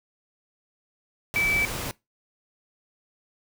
sine tone in noise, 2309 Hz, D7, 30 cents flat, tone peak -21 dBFS, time 1.36-1.65 s, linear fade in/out 0 ms, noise pink, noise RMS -32 dBFS, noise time 1.34-1.91 s, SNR +8 dB, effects noise-tail reverb RT60 0.2 s tail -21 dB re dry

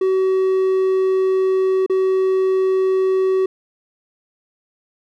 triangle tone with dropouts, 378.3 Hz, F#4, 38 cents sharp, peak -12 dBFS, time 0.01-3.46 s, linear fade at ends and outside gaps 5 ms, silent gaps 1.863-1.897 s, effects none

